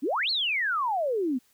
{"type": "exponential two-way sweep", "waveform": "sine", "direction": "up then down", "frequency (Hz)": [237.6, 4435, 237.6], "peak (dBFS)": -24, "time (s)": [0.02, 1.39], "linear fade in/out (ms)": 20, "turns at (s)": 0.3, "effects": ["white hiss -65 dBFS RMS until 1.53 s"]}